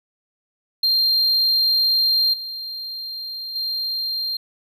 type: tone with level steps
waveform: triangle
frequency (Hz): 4186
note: C8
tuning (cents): 0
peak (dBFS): -14 / -27 / -21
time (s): 0.83-4.37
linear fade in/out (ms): 5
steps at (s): 2.33 / 3.55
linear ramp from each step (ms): 10
effects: none